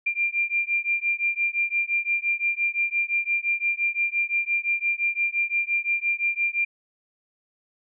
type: beating tone pair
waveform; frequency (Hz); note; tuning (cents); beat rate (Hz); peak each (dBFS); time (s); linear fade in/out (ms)
sine; 2382 / 2387.8; D7 / D7; +24 / +28; 5.8; -25; 0.06-6.65; 10
effects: none